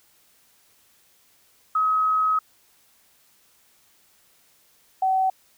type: tone pair in turn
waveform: sine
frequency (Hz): 1273 / 759.1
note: D#6 / F#5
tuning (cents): +39 / +44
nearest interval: major sixth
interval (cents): 895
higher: first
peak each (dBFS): -18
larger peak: neither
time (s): 1.75-2.39 / 5.02-5.3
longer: first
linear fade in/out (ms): 5
effects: white hiss -60 dBFS RMS until 5.57 s